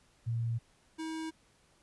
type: tone pair in turn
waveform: sine / square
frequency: 115.9 / 319.8 Hz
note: A#2 / D#4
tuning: -10 / +48 cents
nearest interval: octave + tritone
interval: 1758 cents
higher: second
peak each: -30 / -37 dBFS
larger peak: first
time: 0.26-0.59 / 0.98-1.31 s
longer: neither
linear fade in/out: 20 ms
effects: pink hiss -67 dBFS RMS until 1.82 s + resampled to 24000 Hz